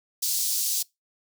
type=high-pass noise; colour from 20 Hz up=pink; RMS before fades=-26 dBFS; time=0.22-0.83 s; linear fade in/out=10 ms; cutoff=4700 Hz; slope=24 dB/octave; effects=noise-tail reverb RT60 0.2 s tail -24 dB re dry